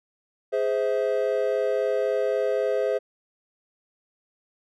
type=chord; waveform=triangle; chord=Ab augmented; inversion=none; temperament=just; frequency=415.3 / 519.1 / 648.9 Hz; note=Ab4 / C5 / E5; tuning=0 / -14 / -27 cents; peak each=-24 / -23 / -26 dBFS; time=0.52-2.99 s; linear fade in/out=20 ms; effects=none